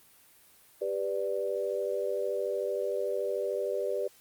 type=chord; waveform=sine; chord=G major; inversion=none; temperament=equal with one note detuned; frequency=395 / 493.9 / 587.3 Hz; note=G4 / B4 / D5; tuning=+13 / 0 / 0 cents; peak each=-33 dBFS; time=0.81-4.08 s; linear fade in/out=10 ms; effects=white hiss -59 dBFS RMS until 4.2 s + Opus 32 kbps